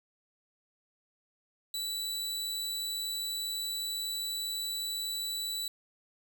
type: tone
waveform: sawtooth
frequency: 3951 Hz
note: B7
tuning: in tune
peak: -30 dBFS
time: 1.74-5.68 s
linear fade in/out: 2 ms
effects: none